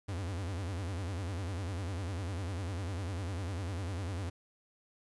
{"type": "tone with vibrato", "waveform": "45% pulse", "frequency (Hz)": 91.8, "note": "F#2", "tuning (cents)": -13, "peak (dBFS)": -35, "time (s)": [0.08, 4.3], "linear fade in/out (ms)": 10, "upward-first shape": "sine", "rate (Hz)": 10, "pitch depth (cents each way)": 190, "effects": ["resampled to 24000 Hz", "11-bit"]}